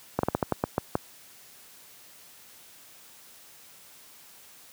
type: slowing click train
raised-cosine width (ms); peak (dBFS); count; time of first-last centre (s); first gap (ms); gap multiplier
1; -9; 9; 0.19-0.954; 43; 1.22
effects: white hiss -52 dBFS RMS until 4.72 s + high-pass 80 Hz 12 dB/octave